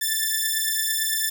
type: beating tone pair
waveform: 5% pulse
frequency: 1760 / 1768.9 Hz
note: A6 / A6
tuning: 0 / +9 cents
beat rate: 8.9 Hz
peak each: -14 dBFS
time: 0.01-1.3 s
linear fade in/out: 10 ms
effects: none